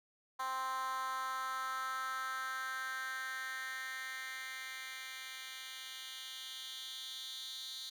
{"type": "tone with high-pass filter sweep", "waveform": "10% pulse", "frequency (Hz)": 261.6, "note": "C4", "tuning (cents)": 0, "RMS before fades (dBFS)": -42, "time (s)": [0.39, 7.9], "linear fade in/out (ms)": 10, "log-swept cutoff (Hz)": [970, 3900], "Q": 3.8, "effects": []}